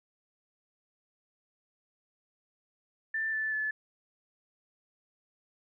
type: tone with pitch steps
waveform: sine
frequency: 1775 / 1752.6 / 1730.5 Hz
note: A6 / A6 / A6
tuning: +15 / -7 / -29 cents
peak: -29 dBFS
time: 3.14-3.71 s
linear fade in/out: 5 ms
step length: 190 ms
effects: none